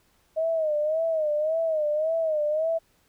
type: tone with vibrato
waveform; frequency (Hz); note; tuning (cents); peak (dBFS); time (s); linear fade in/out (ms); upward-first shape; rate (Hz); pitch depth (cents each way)
sine; 626; D#5; +10; -22; 0.36-2.79; 20; sine; 1.8; 89
effects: pink hiss -65 dBFS RMS until 3.08 s